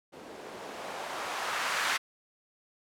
violet noise with low-pass filter sweep, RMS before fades -35 dBFS, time 0.12-1.98 s, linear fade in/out 20 ms, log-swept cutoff 340 to 1600 Hz, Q 1.2, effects none

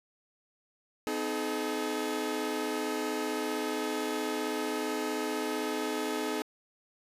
sawtooth tone cluster, 254.9 / 310.5 / 427 Hz, C4 / D#4 / G#4, -45 / -3 / +48 cents, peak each -33 / -31 / -30 dBFS, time 1.07-6.42 s, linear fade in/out 0 ms, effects resampled to 32000 Hz

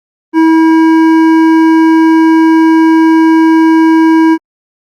triangle tone with hard clipping, 323 Hz, E4, 35 cents flat, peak -5 dBFS, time 0.33-4.38 s, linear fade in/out 50 ms, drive 15 dB, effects Opus 24 kbps

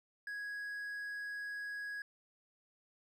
triangle tone, 1661.2 Hz, G#6, in tune, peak -38 dBFS, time 0.27-2.02 s, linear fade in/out 2 ms, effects none

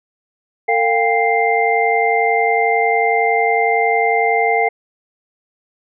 sine tone cluster, 452.7 / 704 / 795 / 2093 Hz, A4 / F5 / G5 / C7, +49 / +14 / +24 / 0 cents, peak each -18 dBFS, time 0.68-4.69 s, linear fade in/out 10 ms, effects none

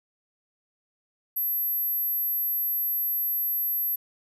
sine tone, 12200 Hz, G9, 48 cents flat, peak -24 dBFS, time 1.36-3.96 s, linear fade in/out 10 ms, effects none

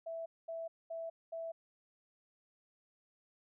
sine tone bursts, 659.3 Hz, E5, in tune, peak -39 dBFS, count 4, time 0.06-1.52 s, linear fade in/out 10 ms, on 200 ms, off 220 ms, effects none

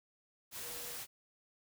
sine tone in noise, 480.7 Hz, B4, 47 cents flat, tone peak -53 dBFS, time 0.61-0.98 s, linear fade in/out 50 ms, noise white, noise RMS -44 dBFS, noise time 0.51-1.07 s, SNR -12 dB, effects none

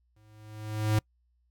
square tone with exponential growth, 107.5 Hz, A2, 40 cents flat, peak -22 dBFS, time 0.16-0.99 s, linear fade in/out 5 ms, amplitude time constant 180 ms, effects noise-tail reverb RT60 0.1 s tail -26 dB re dry + added 60 Hz sine -67 dBFS peak until 1.5 s

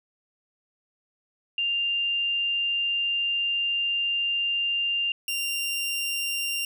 sine / sawtooth tone pair in turn, 2794 / 2781 Hz, F7 / F7, 0 / -8 cents, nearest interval unison, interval 8 cents, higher first, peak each -23 / -23 dBFS, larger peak neither, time 1.58-5.12 / 5.28-6.65 s, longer first, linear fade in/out 2 ms, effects none

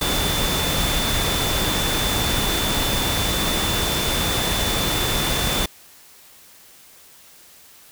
sine tone in noise, 3520 Hz, A7, in tune, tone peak -26 dBFS, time 0.01-5.66 s, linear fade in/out 5 ms, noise pink, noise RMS -22 dBFS, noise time 0.01-5.66 s, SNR -7 dB, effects white hiss -48 dBFS RMS until 7.91 s

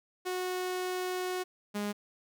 sawtooth tone pair in turn, 366.3 / 206.1 Hz, F#4 / G#3, -17 / -13 cents, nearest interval minor seventh, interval 996 cents, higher first, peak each -28 dBFS, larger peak neither, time 0.25-1.44 / 1.74-1.93 s, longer first, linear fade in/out 20 ms, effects none

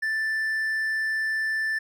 triangle tone, 1765 Hz, A6, 5 cents sharp, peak -22 dBFS, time 0.02-1.79 s, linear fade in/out 10 ms, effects none

